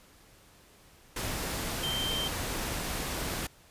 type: tone in noise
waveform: sine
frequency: 3136 Hz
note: G7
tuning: in tune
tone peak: -31 dBFS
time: 1.83-2.28 s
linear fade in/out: 5 ms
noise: pink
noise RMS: -34 dBFS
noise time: 1.16-3.47 s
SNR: 0 dB
effects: pink hiss -58 dBFS RMS until 3.7 s + resampled to 32000 Hz